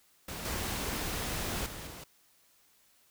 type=noise with level steps; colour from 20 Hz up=pink; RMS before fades=-40 / -35 / -43 / -46 dBFS; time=0.28-2.04 s; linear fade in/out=5 ms; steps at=0.45 / 1.66 / 1.87 s; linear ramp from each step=2 ms; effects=white hiss -66 dBFS RMS until 3.1 s